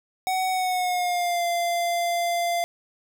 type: tone with pitch glide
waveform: square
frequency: 749 to 690.8 Hz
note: F#5 to F5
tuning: +21 to -19 cents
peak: -23 dBFS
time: 0.27-2.64 s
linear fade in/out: 0 ms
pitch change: -140 cents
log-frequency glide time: 0.49-1.45 s
effects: none